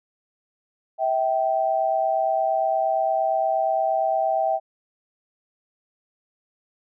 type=tone pair together; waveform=sine; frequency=648 / 776.6 Hz; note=E5 / G5; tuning=-30 / -16 cents; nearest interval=minor third; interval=314 cents; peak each=-22 dBFS; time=0.98-4.6 s; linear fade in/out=50 ms; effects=none